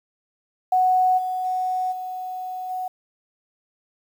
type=tone with level steps; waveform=sine; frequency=740 Hz; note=F#5; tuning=in tune; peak=-15 / -23 / -21 / -28 / -25 dBFS; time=0.72-2.88 s; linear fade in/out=5 ms; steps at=1.17 / 1.44 / 1.91 / 2.69 s; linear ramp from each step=20 ms; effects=8-bit